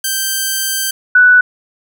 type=tone pair in turn; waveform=5% pulse / sine; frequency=1563 / 1483.4 Hz; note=G6 / F#6; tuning=-6 / +4 cents; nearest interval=minor second; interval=90 cents; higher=first; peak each=-4 dBFS; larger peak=neither; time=0.04-0.91 / 1.15-1.41 s; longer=first; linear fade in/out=5 ms; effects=none